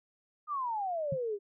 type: exponential sweep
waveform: sine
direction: down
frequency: 1244.5 to 392 Hz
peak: -31 dBFS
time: 0.47-1.39 s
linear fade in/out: 50 ms
type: tone with exponential decay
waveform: sine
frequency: 149.2 Hz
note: D3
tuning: 28 cents sharp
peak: -28 dBFS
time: 1.12-1.19 s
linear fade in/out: 5 ms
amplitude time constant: 15 ms
effects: none